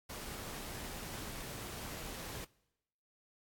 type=noise; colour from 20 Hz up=pink; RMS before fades=-45 dBFS; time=0.09-2.45 s; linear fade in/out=10 ms; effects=noise-tail reverb RT60 0.9 s tail -23 dB re dry + AAC 64 kbps